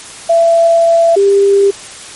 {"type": "tone pair in turn", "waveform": "sine", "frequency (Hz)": [670, 397.7], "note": ["E5", "G4"], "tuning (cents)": [28, 25], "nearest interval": "major sixth", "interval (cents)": 903, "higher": "first", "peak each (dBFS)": -5, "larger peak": "neither", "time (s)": [[0.29, 1.16], [1.16, 1.71]], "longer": "first", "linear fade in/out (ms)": 10, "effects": ["white hiss -30 dBFS RMS until 2.15 s", "MP3 48 kbps"]}